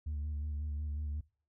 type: tone with vibrato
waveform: sine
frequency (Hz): 74.5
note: D2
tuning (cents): +25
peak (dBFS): -32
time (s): 0.06-1.21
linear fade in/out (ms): 10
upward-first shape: square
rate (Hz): 5.5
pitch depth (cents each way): 30
effects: noise-tail reverb RT60 0.4 s tail -23 dB re dry + tanh soft clip ceiling -33 dBFS